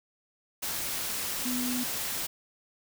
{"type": "tone in noise", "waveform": "sine", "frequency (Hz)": 248.7, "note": "B3", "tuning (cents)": 12, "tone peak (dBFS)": -30, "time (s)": [1.45, 1.84], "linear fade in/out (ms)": 10, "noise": "white", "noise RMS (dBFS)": -33, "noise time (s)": [0.62, 2.27], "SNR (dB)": 0, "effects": []}